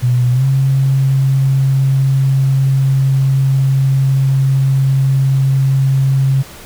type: tone with pitch glide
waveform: sine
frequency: 123.6 to 134.79 Hz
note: B2 to C#3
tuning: +2 to -48 cents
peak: -9 dBFS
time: 0.02-6.43 s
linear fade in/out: 20 ms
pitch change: +150 cents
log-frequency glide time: 0.32-0.45 s
effects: pink hiss -35 dBFS RMS until 6.65 s